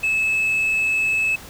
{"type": "tone", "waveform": "sine", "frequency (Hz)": 2600, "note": "E7", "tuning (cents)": -24, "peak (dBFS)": -15, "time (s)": [0.03, 1.36], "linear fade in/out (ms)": 10, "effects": ["tanh soft clip ceiling -16 dBFS", "pink hiss -40 dBFS RMS until 1.49 s"]}